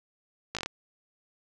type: slowing click train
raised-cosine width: 0.2 ms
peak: -15 dBFS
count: 6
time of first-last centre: 0.55-0.66 s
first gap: 17 ms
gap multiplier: 1.13
effects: none